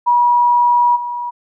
sine tone with level steps, 965 Hz, B5, 40 cents flat, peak -9 / -20 dBFS, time 0.06-1.31 s, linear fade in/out 20 ms, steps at 0.95 s, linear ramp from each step 20 ms, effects none

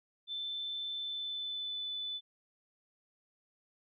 sine tone with pitch glide, 3533 to 3496 Hz, A7 to A7, +6 to -12 cents, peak -36 dBFS, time 0.27-2.21 s, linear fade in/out 50 ms, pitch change -18 cents, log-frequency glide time 0.94-1.85 s, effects none

